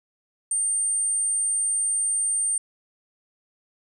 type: tone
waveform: sine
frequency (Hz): 8800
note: C#9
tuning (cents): -14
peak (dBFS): -21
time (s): 0.51-2.58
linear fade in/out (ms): 2
effects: none